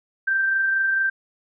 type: tone with amplitude modulation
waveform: sine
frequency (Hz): 1568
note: G6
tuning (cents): 0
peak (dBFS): -17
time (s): 0.27-1.1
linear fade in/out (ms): 10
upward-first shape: sine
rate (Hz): 24.5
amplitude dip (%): 25
effects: none